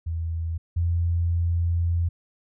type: tone pair in turn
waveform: sine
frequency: 82.41 / 85.22 Hz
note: E2 / F2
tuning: 0 / -42 cents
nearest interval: minor second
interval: 58 cents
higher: second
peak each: -25 / -20 dBFS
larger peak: second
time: 0.06-0.58 / 0.76-2.09 s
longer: second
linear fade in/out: 10 ms
effects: none